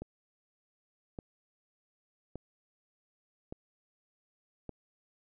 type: click train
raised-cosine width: 2 ms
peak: -27 dBFS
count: 5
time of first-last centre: 0.02-4.693 s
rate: 0.856 Hz
effects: none